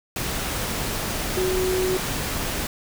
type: tone in noise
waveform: sine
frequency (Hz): 370.9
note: F#4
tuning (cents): +4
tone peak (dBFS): -21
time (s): 1.37-1.97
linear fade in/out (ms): 2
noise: pink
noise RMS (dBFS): -27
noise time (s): 0.16-2.67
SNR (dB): +3
effects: none